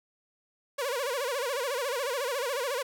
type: tone with vibrato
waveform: sawtooth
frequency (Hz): 521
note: C5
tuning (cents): -7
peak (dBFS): -25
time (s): 0.78-2.83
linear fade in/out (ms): 10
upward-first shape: sine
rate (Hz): 14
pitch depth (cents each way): 180
effects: none